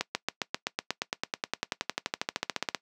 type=accelerating click train; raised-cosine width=0.2 ms; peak=-10 dBFS; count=30; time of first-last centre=0.01-2.747 s; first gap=140 ms; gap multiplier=0.97; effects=noise-tail reverb RT60 0.1 s tail -20 dB re dry + high-pass 200 Hz 12 dB/octave